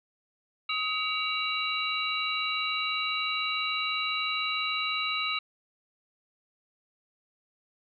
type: tone cluster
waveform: sine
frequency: 1263 / 2273 / 2783 / 3928 Hz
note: D#6 / C#7 / F7 / B7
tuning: +26 / +43 / -7 / -10 cents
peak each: -33 / -34 / -32 / -33 dBFS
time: 0.69-5.39 s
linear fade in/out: 5 ms
effects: none